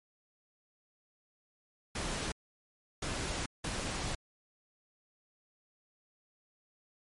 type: noise bursts at uneven times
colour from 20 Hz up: pink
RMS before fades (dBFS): -36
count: 3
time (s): 1.95-2.32 / 3.02-3.46 / 3.64-4.15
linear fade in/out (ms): 5
effects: low-pass 10000 Hz 12 dB/octave + MP3 48 kbps